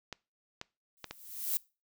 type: clicks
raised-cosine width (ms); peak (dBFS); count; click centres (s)
0.2; -22; 4; 0.127 / 0.614 / 1.043 / 1.11
type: noise with exponential growth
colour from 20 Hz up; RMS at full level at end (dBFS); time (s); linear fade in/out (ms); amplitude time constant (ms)
violet; -29; 0.97-1.57; 0; 130
effects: noise-tail reverb RT60 0.3 s tail -23 dB re dry